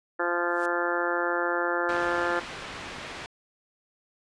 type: harmonic tone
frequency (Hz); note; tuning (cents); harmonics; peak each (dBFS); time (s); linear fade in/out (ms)
173.7; F3; -9; 2 / 3 / 4 / 5 / 6 / 7 / 8 / 9 / 10; -31 / -31 / -35 / -34 / -36 / -36 / -31 / -36 / -33; 0.19-2.4; 10
type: noise with exponential growth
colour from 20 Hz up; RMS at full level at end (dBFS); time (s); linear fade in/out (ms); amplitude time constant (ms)
white; -43; 0.43-0.66; 5; 48
type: low-pass noise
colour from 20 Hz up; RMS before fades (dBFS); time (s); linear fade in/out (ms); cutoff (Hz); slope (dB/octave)
white; -39; 1.89-3.26; 0; 2500; 12
effects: resampled to 22050 Hz